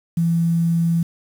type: tone with quantisation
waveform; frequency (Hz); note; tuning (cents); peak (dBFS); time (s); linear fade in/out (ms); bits
sine; 167.7; E3; +30; -15; 0.17-1.03; 5; 7
effects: none